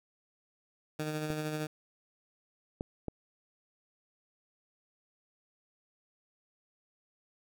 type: tone with tremolo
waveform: 15% pulse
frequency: 153.5 Hz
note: D#3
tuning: 23 cents flat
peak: -26 dBFS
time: 0.99-1.67 s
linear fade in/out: 5 ms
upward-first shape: sine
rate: 13 Hz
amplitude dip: 35%
type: clicks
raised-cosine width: 2 ms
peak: -26 / -22 / -22 dBFS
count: 3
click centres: 1.303 / 2.809 / 3.083 s
effects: none